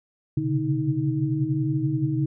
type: tone cluster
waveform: sine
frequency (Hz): 123.9 / 133.4 / 138.9 / 144.8 / 314.9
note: B2 / C3 / C#3 / D3 / D#4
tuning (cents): +6 / +34 / +4 / -24 / +21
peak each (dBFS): -30 / -29 / -32 / -26 / -26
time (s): 0.37-2.26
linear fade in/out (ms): 5
effects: none